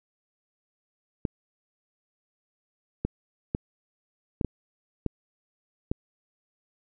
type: clicks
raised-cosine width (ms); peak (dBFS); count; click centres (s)
3; -13; 7; 1.252 / 3.05 / 3.549 / 4.412 / 4.447 / 5.063 / 5.915
effects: none